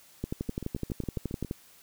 two click trains, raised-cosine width 3 ms, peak -18 / -24 dBFS, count 16 / 8, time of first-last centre 0.24-1.511 / 0.49-1.448 s, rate 11.8 / 7.31 Hz, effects white hiss -57 dBFS RMS until 1.82 s

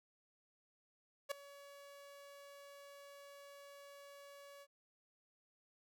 sawtooth tone with ADSR envelope, 565 Hz, C#5, 33 cents sharp, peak -31 dBFS, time 1.29-4.67 s, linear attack 24 ms, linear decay 5 ms, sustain -20 dB, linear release 50 ms, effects none

